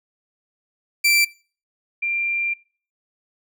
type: tone pair in turn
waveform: sawtooth / sine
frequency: 2343 / 2377 Hz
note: D7 / D7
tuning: -5 / +20 cents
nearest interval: unison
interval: 25 cents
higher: second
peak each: -11 / -20 dBFS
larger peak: first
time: 1.04-1.25 / 2.02-2.54 s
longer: second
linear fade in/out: 10 ms
effects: noise-tail reverb RT60 0.4 s tail -22 dB re dry